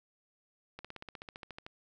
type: slowing click train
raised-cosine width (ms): 0.3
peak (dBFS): -28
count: 14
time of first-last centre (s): 0.79-1.665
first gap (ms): 56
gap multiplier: 1.03
effects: none